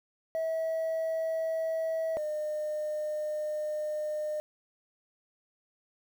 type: tone pair in turn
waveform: sine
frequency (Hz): 647 / 607.1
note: E5 / D#5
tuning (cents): -32 / -43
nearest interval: minor second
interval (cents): 111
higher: first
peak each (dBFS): -26 / -29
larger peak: first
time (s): 0.35-2.17 / 2.17-4.4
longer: second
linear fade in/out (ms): 0
effects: tanh soft clip ceiling -27 dBFS + 9-bit